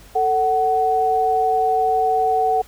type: tone pair together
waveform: sine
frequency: 444.8 / 748 Hz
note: A4 / F#5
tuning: +19 / +19 cents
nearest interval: major sixth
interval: 900 cents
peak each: -21 / -16 dBFS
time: 0.15-2.62 s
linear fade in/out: 10 ms
effects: added 49 Hz sine -46 dBFS peak until 2.67 s + pink hiss -47 dBFS RMS until 2.67 s